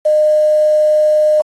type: tone with quantisation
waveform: sine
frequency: 610 Hz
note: D#5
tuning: 34 cents flat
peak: -8 dBFS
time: 0.05-1.42 s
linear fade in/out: 10 ms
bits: 6
effects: AAC 32 kbps